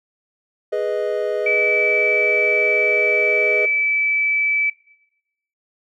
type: chord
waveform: triangle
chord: G# minor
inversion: none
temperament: equal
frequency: 415.3 / 493.9 / 622.3 Hz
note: G#4 / B4 / D#5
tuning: 0 / 0 / 0 cents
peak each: -21 / -22 / -21 dBFS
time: 0.72-3.66 s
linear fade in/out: 10 ms
type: tone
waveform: sine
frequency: 2307 Hz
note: D7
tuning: 31 cents flat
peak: -16 dBFS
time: 1.46-4.7 s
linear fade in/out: 5 ms
effects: noise-tail reverb RT60 0.9 s tail -20 dB re dry